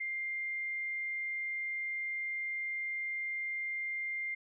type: tone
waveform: sine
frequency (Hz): 2100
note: C7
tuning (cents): +6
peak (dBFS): -34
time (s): 0-4.35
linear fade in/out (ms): 10
effects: none